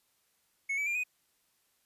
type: tone with pitch steps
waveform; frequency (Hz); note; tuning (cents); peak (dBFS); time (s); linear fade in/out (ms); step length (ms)
triangle; 2200 / 2293 / 2391 / 2492; C#7 / D7 / D7 / D#7; -14 / -42 / +30 / +2; -28; 0.69-1.038; 10; 87
effects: white hiss -73 dBFS RMS until 1.85 s + resampled to 32000 Hz